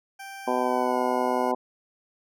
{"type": "tone with pitch glide", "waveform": "20% pulse", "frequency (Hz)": [784, 723.1], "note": ["G5", "F#5"], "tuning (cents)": [0, -40], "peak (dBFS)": -33, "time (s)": [0.19, 1.52], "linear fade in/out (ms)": 10, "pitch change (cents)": -140, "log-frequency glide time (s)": [0.58, 0.99]}
{"type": "harmonic tone", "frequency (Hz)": 125.6, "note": "B2", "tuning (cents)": 30, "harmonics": [2, 3, 4, 5, 6, 7, 8], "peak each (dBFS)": [-30, -30, -30, -30, -30, -30, -30], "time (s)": [0.47, 1.55], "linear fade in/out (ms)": 10}
{"effects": []}